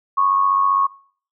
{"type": "tone with amplitude modulation", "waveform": "sine", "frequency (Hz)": 1100, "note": "C#6", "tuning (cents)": -14, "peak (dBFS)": -11, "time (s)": [0.17, 0.87], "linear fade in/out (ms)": 10, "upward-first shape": "sine", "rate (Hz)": 95.3, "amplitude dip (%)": 60, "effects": ["noise-tail reverb RT60 0.5 s tail -23 dB re dry"]}